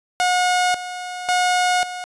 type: tone with tremolo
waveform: sawtooth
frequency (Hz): 724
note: F#5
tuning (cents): -38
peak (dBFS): -12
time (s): 0.2-2.04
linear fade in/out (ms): 0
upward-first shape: square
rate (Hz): 0.92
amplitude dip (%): 75
effects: resampled to 22050 Hz